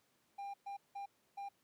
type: tone bursts at uneven times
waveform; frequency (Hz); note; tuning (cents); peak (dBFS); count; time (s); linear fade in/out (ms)
triangle; 799; G5; +33; -40; 4; 0.38-0.54 / 0.66-0.77 / 0.95-1.06 / 1.37-1.49; 10
effects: pink hiss -75 dBFS RMS until 1.63 s + high-pass 150 Hz 12 dB/octave